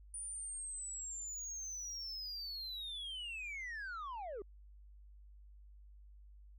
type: linear sweep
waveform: sine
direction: down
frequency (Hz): 9470 to 370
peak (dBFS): -39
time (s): 0.14-4.42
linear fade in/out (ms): 2
effects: tanh soft clip ceiling -41 dBFS + added 50 Hz sine -55 dBFS peak until 6.58 s

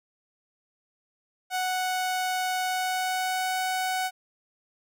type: tone with pitch glide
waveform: sawtooth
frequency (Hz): 740 to 745.6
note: F#5 to F#5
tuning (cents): 0 to +13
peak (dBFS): -22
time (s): 1.5-4.11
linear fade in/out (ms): 50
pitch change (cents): +13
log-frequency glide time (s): 2.64-3.58
effects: none

